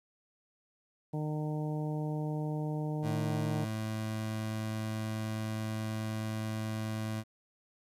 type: harmonic tone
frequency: 152.3 Hz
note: D#3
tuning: 37 cents flat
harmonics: 1 / 2 / 3 / 4 / 5 / 6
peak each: -33 / -39 / -43 / -45 / -47 / -49 dBFS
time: 1.13-3.65 s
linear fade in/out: 10 ms
type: tone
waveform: 25% pulse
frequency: 109.4 Hz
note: A2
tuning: 9 cents flat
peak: -30 dBFS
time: 3.02-7.24 s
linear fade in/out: 50 ms
effects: resampled to 32000 Hz + 11-bit